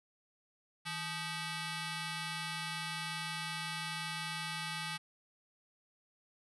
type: ring-modulated tone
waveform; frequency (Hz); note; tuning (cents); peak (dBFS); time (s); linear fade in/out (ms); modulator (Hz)
10% pulse; 698.5; F5; 0; -26; 0.85-4.98; 20; 538
effects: resampled to 24000 Hz